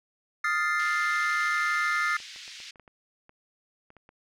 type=chord; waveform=triangle; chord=F dominant seventh; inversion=third; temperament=equal; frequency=1244.5 / 1396.9 / 1760 / 2093 Hz; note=Eb6 / F6 / A6 / C7; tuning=0 / 0 / 0 / 0 cents; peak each=-28 dBFS; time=0.44-2.17 s; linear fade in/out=5 ms
type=band-pass noise; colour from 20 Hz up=white; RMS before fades=-44 dBFS; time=0.79-2.71 s; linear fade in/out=5 ms; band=1900 to 5400 Hz; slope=24 dB/octave
type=clicks; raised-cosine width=0.5 ms; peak=-37 dBFS; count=11; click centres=2.202 / 2.361 / 2.479 / 2.602 / 2.758 / 2.797 / 2.878 / 3.294 / 3.904 / 3.967 / 4.091 s
effects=none